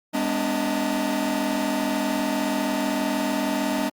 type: tone cluster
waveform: 45% pulse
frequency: 203.4 / 249.8 / 289.7 / 632 / 905 Hz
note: G#3 / B3 / D4 / D#5 / A5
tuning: -36 / +20 / -24 / +27 / +48 cents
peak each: -30 / -28 / -27 / -30 / -33 dBFS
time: 0.13-3.9 s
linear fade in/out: 20 ms
effects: Opus 48 kbps